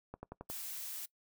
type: click train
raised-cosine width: 1 ms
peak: -30 dBFS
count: 5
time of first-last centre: 0.14-0.5 s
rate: 11.1 Hz
type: noise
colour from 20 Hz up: blue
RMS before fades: -43 dBFS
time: 0.49-1.06 s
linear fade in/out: 10 ms
effects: noise-tail reverb RT60 0.1 s tail -21 dB re dry